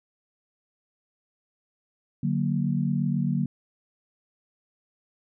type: chord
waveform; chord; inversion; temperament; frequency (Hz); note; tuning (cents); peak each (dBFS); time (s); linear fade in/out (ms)
sine; D augmented; none; equal; 146.83 / 185 / 233.1; D3 / F#3 / A#3; 0 / 0 / 0; -26 / -27 / -28; 2.23-3.46; 5
effects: none